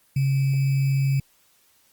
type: tone with sample-and-hold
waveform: sine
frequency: 136.2 Hz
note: C#3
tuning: 30 cents flat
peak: -18 dBFS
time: 0.16-1.2 s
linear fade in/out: 5 ms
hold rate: 2450 Hz
effects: white hiss -61 dBFS RMS until 1.92 s + Opus 24 kbps